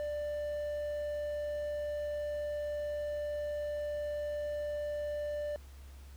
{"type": "tone", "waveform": "triangle", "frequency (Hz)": 591, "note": "D5", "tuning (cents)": 11, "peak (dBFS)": -32, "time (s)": [0, 5.56], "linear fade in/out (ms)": 0, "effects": ["added 68 Hz sine -48 dBFS peak until 6.16 s", "pink hiss -61 dBFS RMS until 6.16 s"]}